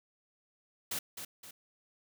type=noise with echo; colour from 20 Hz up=white; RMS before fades=-36 dBFS; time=0.91-0.99 s; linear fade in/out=5 ms; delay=260 ms; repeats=2; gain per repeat=-7 dB; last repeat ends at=1.51 s; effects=none